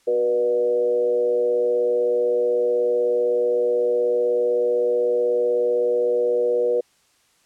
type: tone with frequency modulation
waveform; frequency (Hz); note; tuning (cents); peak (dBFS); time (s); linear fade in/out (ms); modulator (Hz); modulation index
sine; 483.8; B4; -36; -17; 0.07-6.81; 10; 116; 0.64
effects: white hiss -61 dBFS RMS until 7.45 s + low-pass 9000 Hz 12 dB/octave